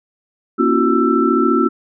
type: tone cluster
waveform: sine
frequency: 236.2 / 275.9 / 337.8 / 371.9 / 1330 Hz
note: A#3 / C#4 / E4 / F#4 / E6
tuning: +23 / -8 / +42 / +9 / +15 cents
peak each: -18 dBFS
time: 0.58-1.69 s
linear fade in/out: 20 ms
effects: none